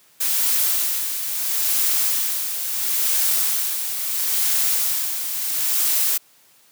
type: noise with tremolo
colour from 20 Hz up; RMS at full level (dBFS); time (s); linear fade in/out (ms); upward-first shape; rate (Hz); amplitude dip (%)
blue; -19; 0.2-6.18; 10; sine; 0.74; 55
effects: white hiss -55 dBFS RMS until 6.71 s + high-pass 100 Hz 12 dB/octave